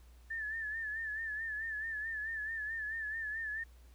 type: tone with vibrato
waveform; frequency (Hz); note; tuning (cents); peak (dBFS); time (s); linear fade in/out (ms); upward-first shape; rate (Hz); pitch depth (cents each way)
sine; 1760; A6; 0; -36; 0.3-3.64; 10; sine; 4.6; 66
effects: added 60 Hz sine -55 dBFS peak until 3.94 s + pink hiss -68 dBFS RMS until 3.94 s